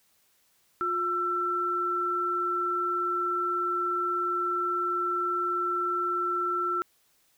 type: tone pair together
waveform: sine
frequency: 355.7 / 1339.2 Hz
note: F4 / E6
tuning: +32 / +27 cents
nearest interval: octave + major seventh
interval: 2295 cents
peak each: -33 / -26 dBFS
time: 0.81-6.82 s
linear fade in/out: 0 ms
effects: white hiss -67 dBFS RMS until 7.37 s